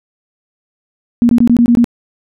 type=tone bursts; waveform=sine; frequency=237.7 Hz; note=A#3; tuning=34 cents sharp; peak=-5 dBFS; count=7; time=1.22-1.843 s; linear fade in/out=0 ms; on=71 ms; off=21 ms; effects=none